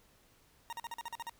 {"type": "tone bursts", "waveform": "40% pulse", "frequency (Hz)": 932.3, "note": "A#5", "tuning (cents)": 0, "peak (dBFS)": -38, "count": 9, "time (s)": [0.7, 1.295], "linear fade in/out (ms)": 0, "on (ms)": 27, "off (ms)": 44, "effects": ["pink hiss -66 dBFS RMS until 1.39 s"]}